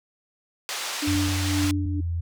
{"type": "band-pass noise", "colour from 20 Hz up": "white", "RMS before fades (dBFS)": -31, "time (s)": [0.69, 1.71], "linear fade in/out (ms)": 0, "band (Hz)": [600, 5900], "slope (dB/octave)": 12}
{"type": "tone with tremolo", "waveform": "sine", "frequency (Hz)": 293.7, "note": "D4", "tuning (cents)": 0, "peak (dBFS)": -22, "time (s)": [1.02, 2.01], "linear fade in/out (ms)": 10, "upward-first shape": "sine", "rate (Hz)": 2, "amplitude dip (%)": 65}
{"type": "tone with pitch glide", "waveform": "sine", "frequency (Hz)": [91.1, 84.51], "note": ["F#2", "E2"], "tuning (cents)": [-26, 44], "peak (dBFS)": -24, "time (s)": [1.07, 2.21], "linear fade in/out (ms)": 10, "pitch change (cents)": -130, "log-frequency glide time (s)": [1.72, 2.09]}
{"type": "clicks", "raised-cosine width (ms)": 5, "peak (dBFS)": -25, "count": 4, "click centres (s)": [1.154, 1.285, 1.643, 1.86]}
{"effects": []}